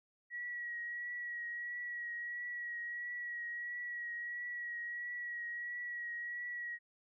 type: tone with vibrato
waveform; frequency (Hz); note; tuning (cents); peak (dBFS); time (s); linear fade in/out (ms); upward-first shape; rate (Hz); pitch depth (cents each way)
sine; 1917; A#6; +48; -39; 0.3-6.79; 50; triangle; 1.5; 25
effects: none